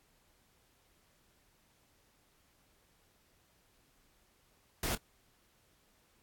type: noise with echo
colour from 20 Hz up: pink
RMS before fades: -34 dBFS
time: 4.83-4.95 s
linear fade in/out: 2 ms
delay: 25 ms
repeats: 1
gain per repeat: -14 dB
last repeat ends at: 4.975 s
effects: pink hiss -70 dBFS RMS until 6.22 s + AAC 64 kbps